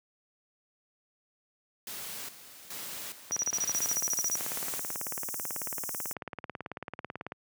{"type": "noise with tremolo", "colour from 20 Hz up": "white", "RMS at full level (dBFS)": -40, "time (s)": [1.87, 4.96], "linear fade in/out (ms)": 2, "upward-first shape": "square", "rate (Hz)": 1.2, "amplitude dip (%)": 70}
{"type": "click train", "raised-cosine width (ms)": 0.5, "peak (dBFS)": -22, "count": 74, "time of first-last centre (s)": [3.31, 7.321], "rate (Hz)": 18.2}
{"type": "tone bursts", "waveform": "sine", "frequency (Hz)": 5810, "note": "F#8", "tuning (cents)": -32, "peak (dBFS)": -27, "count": 15, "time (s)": [3.32, 4.356], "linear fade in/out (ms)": 0, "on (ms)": 42, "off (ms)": 29}
{"type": "high-pass noise", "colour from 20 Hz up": "white", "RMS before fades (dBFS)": -37, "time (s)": [3.74, 6.13], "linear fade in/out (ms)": 2, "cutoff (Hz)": 5400, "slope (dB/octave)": 96}
{"effects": ["high-pass 100 Hz 12 dB/octave"]}